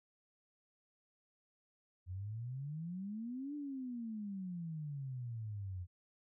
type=exponential two-way sweep; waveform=sine; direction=up then down; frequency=87.31 to 297.3 to 87.31 Hz; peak=-40 dBFS; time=2.06-5.87 s; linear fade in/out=50 ms; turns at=3.55 s; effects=none